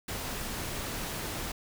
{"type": "noise", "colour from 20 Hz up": "pink", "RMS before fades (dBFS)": -36, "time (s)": [0.08, 1.52], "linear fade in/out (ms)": 5, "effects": []}